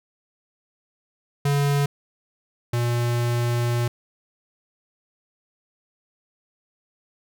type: tone pair in turn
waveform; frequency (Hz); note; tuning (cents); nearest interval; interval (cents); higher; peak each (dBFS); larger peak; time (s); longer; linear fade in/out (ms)
square; 142.3 / 119.66; C#3 / A#2; +46 / +46; minor third; 300; first; -19 / -21; first; 1.45-1.86 / 2.73-3.88; second; 5
effects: none